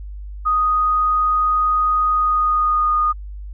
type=tone with pitch glide; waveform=sine; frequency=1244.5 to 1228.1 Hz; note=D#6 to D#6; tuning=0 to -23 cents; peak=-14 dBFS; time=0.45-3.13 s; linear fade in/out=20 ms; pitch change=-23 cents; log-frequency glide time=2.1-2.95 s; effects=added 50 Hz sine -29 dBFS peak until 3.53 s